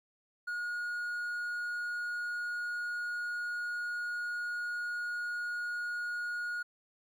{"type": "tone", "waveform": "triangle", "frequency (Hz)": 1441, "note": "F#6", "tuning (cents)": -46, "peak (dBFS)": -32, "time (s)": [0.47, 6.63], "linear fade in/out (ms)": 10, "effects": ["12-bit"]}